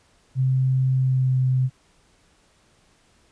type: tone with pitch glide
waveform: sine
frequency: 130.81 to 129.23 Hz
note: C3 to C3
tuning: 0 to -21 cents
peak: -17 dBFS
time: 0.35-1.7 s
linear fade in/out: 50 ms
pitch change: -21 cents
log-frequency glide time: 0.95-1.41 s
effects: pink hiss -60 dBFS RMS until 3.31 s + resampled to 22050 Hz